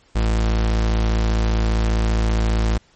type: tone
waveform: 40% pulse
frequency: 55 Hz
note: A1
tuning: in tune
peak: -15 dBFS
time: 0.15-2.78 s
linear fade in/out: 10 ms
effects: pink hiss -56 dBFS RMS until 2.95 s + MP3 32 kbps